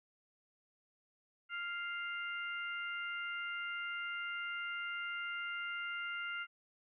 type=harmonic tone; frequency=698.5 Hz; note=F5; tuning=in tune; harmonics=2 / 3 / 4; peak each=-40 / -44 / -46 dBFS; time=1.49-6.47 s; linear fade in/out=50 ms; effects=none